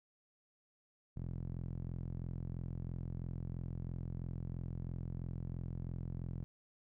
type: tone with band-pass filter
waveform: sawtooth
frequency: 43.01 Hz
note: F1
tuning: 26 cents flat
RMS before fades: -42 dBFS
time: 1.16-6.44 s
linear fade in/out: 0 ms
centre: 130 Hz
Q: 1.6
effects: none